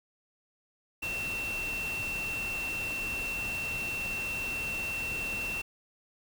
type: tone in noise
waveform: sine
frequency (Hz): 2700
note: E7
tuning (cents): +41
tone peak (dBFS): -32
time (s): 1.02-5.62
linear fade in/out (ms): 10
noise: pink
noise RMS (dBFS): -41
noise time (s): 1.02-5.62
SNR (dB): +6
effects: none